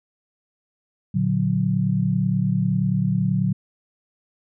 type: chord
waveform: sine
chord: Bb augmented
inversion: none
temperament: equal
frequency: 116.54 / 146.83 / 185 Hz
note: Bb2 / D3 / F#3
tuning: 0 / 0 / 0 cents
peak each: -24 / -23 / -21 dBFS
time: 1.14-3.53 s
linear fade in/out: 10 ms
effects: none